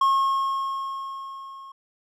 triangle tone with level ramp, 1084 Hz, C#6, 39 cents flat, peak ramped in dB -14 to -38 dBFS, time 0.01-1.72 s, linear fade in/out 5 ms, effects none

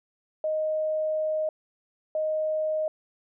sine tone pair in turn, 622.3 / 622.3 Hz, D#5 / D#5, 0 / 0 cents, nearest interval unison, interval 0 cents, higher neither, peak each -24 dBFS, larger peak neither, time 0.44-1.49 / 2.15-2.88 s, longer first, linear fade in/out 2 ms, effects none

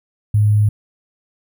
sine tone with sample-and-hold, 105 Hz, G#2, 19 cents sharp, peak -10 dBFS, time 0.34-0.69 s, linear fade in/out 5 ms, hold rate 11025 Hz, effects none

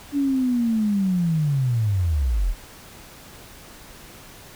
sine linear sweep, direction down, 288.3 to 34.65 Hz, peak -18 dBFS, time 0.12-2.55 s, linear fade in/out 50 ms, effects pink hiss -44 dBFS RMS until 4.55 s

